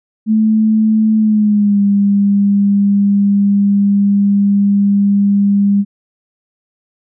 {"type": "tone with pitch glide", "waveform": "sine", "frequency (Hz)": [217.8, 200.9], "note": ["A3", "G3"], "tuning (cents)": [-17, 43], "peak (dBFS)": -8, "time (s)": [0.26, 5.85], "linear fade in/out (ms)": 50, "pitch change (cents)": -140, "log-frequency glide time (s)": [1.17, 1.81], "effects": []}